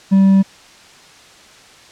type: tone with hard clipping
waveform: triangle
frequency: 193.7 Hz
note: G3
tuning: 20 cents flat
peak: -8 dBFS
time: 0.11-0.43 s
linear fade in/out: 20 ms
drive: 5 dB
effects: white hiss -43 dBFS RMS until 1.91 s + low-pass 6000 Hz 12 dB/octave